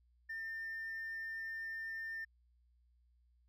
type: tone with hard clipping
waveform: triangle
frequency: 1802 Hz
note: A6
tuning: 41 cents sharp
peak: -40 dBFS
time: 0.29-2.25 s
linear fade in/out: 10 ms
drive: 2 dB
effects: added 60 Hz sine -68 dBFS peak until 3.48 s